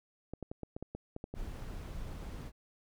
clicks, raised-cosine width 2 ms, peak -27 dBFS, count 10, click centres 0.336 / 0.427 / 0.515 / 0.633 / 0.765 / 0.826 / 0.95 / 1.164 / 1.241 / 1.34 s
brown noise, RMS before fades -42 dBFS, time 1.34-2.52 s, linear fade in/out 50 ms
effects none

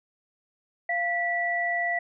sine tone pair together, 693 / 1959 Hz, F5 / B6, -14 / -15 cents, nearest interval octave + tritone, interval 1799 cents, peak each -28 / -26 dBFS, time 0.89-1.99 s, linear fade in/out 5 ms, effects none

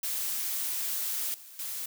blue noise with level steps, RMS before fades -32 / -49 / -36 dBFS, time 0.03-1.86 s, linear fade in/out 5 ms, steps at 1.34 / 1.59 s, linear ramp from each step 2 ms, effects none

